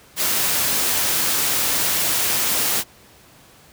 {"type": "noise", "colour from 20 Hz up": "white", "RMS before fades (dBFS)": -20, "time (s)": [0.16, 2.84], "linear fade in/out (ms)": 50, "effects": ["pink hiss -49 dBFS RMS until 3.72 s", "high-pass 60 Hz 12 dB/octave"]}